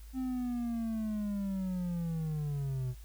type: linear sweep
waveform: triangle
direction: down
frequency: 262.3 to 123.3 Hz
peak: -30 dBFS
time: 0.13-2.95 s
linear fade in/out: 50 ms
effects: added 53 Hz sine -46 dBFS peak until 3.04 s + white hiss -61 dBFS RMS until 3.04 s